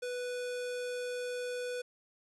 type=tone; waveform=square; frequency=493.9 Hz; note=B4; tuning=in tune; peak=-36 dBFS; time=0.02-1.82 s; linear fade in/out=10 ms; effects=resampled to 24000 Hz + 11-bit